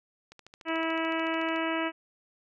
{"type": "click train", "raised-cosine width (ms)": 0.2, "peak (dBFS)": -31, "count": 18, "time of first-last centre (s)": [0.32, 1.561], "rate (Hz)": 13.7}
{"type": "harmonic tone", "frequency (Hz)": 325.4, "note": "E4", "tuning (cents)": -22, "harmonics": [1, 2, 3, 4, 5, 6, 7, 8, 9], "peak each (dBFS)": [-31, -34, -36, -37, -38, -39, -39, -40, -41], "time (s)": [0.65, 1.92], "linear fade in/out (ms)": 50}
{"effects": []}